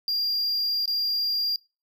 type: tone with dropouts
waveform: triangle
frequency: 4788 Hz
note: D8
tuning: 33 cents sharp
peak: -22 dBFS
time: 0.08-1.56 s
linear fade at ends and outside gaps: 1 ms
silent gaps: 0.857-0.877 s
effects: noise-tail reverb RT60 0.3 s tail -26 dB re dry